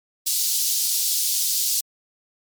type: high-pass noise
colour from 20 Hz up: pink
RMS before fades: -22 dBFS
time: 0.26-1.81 s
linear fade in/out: 10 ms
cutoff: 4400 Hz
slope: 24 dB/octave
effects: MP3 96 kbps